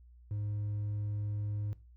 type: tone with hard clipping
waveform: sine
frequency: 103.83 Hz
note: G#2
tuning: in tune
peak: -34 dBFS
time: 0.31-1.73 s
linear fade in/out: 0 ms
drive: 2 dB
effects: noise-tail reverb RT60 0.3 s tail -19 dB re dry + added 60 Hz sine -54 dBFS peak until 1.96 s